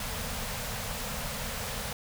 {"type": "band-stop noise", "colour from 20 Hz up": "pink", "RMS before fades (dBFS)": -35, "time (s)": [0, 1.93], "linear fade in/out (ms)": 2, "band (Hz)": [250, 430], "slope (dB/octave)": 96, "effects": []}